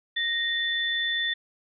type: tone pair together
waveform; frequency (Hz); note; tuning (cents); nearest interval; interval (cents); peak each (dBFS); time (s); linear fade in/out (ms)
sine; 1862 / 3513; A#6 / A7; -2 / -3; major seventh; 1099; -27; 0.16-1.34; 10
effects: none